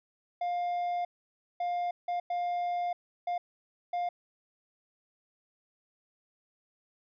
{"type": "tone bursts at uneven times", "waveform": "triangle", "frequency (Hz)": 705, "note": "F5", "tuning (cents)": 16, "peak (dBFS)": -27, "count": 6, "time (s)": [[0.41, 1.05], [1.6, 1.91], [2.08, 2.2], [2.3, 2.93], [3.27, 3.38], [3.93, 4.09]], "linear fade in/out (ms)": 5, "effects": ["resampled to 11025 Hz"]}